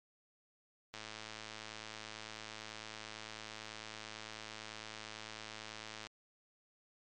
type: click train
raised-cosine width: 0.2 ms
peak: -28 dBFS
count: 560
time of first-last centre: 0.94-6.068 s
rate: 109 Hz
effects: MP3 64 kbps